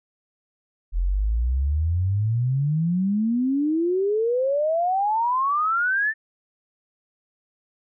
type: exponential sweep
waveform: sine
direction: up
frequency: 41.2 to 1802 Hz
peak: -19 dBFS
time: 0.92-6.14 s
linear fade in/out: 50 ms
effects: none